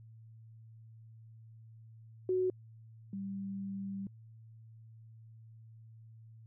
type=tone pair in turn; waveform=sine; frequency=370 / 196 Hz; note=F#4 / G3; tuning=0 / 0 cents; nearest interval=major seventh; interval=1100 cents; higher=first; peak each=-28 / -37 dBFS; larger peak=first; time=2.29-2.5 / 3.13-4.07 s; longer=second; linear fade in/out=2 ms; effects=added 112 Hz sine -52 dBFS peak until 6.46 s